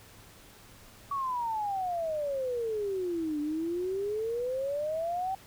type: exponential two-way sweep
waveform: sine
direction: down then up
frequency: 1139 to 292.7 to 778 Hz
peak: -29 dBFS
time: 1.11-5.35 s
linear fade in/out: 5 ms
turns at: 3.4 s
effects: added 104 Hz sine -61 dBFS peak until 5.46 s + pink hiss -54 dBFS RMS until 5.46 s